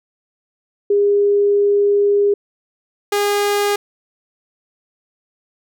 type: tone pair in turn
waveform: sine / sawtooth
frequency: 406.4 / 408.8 Hz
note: G#4 / G#4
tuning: -38 / -27 cents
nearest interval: unison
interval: 11 cents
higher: second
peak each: -11 dBFS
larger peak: neither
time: 0.9-2.34 / 3.12-3.76 s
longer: first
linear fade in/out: 5 ms
effects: none